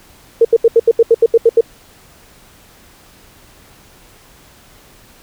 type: tone bursts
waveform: sine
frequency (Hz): 460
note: A#4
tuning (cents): -23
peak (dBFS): -4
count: 11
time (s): 0.41-1.609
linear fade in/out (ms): 5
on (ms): 39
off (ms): 77
effects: pink hiss -45 dBFS RMS until 5.22 s